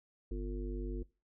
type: harmonic tone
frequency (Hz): 50.1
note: G1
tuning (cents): +38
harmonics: 1 / 3 / 5 / 7 / 9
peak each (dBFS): -36 / -51 / -46 / -44 / -49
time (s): 0.31-1.03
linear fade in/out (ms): 5
effects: noise-tail reverb RT60 0.3 s tail -21 dB re dry